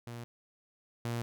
sawtooth tone pair in turn, 118.6 / 117.99 Hz, A#2 / A#2, +30 / +21 cents, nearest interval unison, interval 9 cents, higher first, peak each -37 / -29 dBFS, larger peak second, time 0.07-0.24 / 1.05-1.22 s, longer neither, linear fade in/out 0 ms, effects none

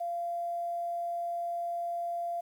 sine tone with quantisation, 690 Hz, F5, 21 cents flat, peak -31 dBFS, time 0-2.41 s, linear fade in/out 10 ms, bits 10, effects none

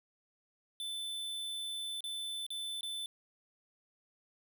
square tone with dropouts, 3520 Hz, A7, in tune, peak -38 dBFS, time 0.8-3.06 s, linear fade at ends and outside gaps 1 ms, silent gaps 2.006-2.04 / 2.465-2.504 / 2.809-2.831 s, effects none

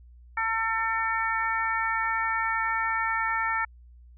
harmonic tone, 449.2 Hz, A4, 36 cents sharp, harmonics 2 / 3 / 4 / 5, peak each -30 / -29 / -29 / -33 dBFS, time 0.37-3.65 s, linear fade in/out 5 ms, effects added 60 Hz sine -48 dBFS peak until 4.17 s

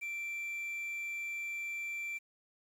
triangle tone with quantisation, 2349 Hz, D7, in tune, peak -35 dBFS, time 0.01-2.19 s, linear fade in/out 20 ms, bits 10, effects none

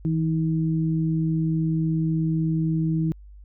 sine tone pair together, 161.73 / 318 Hz, E3 / D#4, -33 / +38 cents, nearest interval octave, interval 1171 cents, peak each -21 / -27 dBFS, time 0.05-3.12 s, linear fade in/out 0 ms, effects added 50 Hz sine -42 dBFS peak until 3.44 s

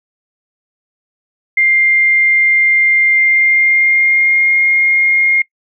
sine tone with pitch glide, 2100 to 2133 Hz, C7 to C7, +6 to +33 cents, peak -8 dBFS, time 1.57-5.42 s, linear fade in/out 5 ms, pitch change +27 cents, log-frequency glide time 3.08-4.59 s, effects noise-tail reverb RT60 0.1 s tail -23 dB re dry

